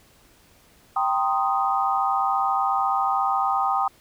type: chord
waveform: sine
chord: C minor seventh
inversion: second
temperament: equal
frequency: 784 / 932.3 / 1046.5 / 1244.5 Hz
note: G5 / Bb5 / C6 / Eb6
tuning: 0 / 0 / 0 / 0 cents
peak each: -23 / -29 / -28 / -24 dBFS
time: 0.96-3.88 s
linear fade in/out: 5 ms
effects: pink hiss -56 dBFS RMS until 4 s